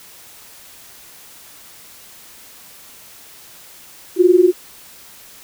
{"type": "tone pair together", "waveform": "sine", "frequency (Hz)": [349.2, 370], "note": ["F4", "F#4"], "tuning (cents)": [0, 0], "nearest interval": "minor second", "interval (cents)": 100, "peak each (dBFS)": -11, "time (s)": [4.16, 4.53], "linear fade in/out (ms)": 50, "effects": ["white hiss -42 dBFS RMS until 5.43 s"]}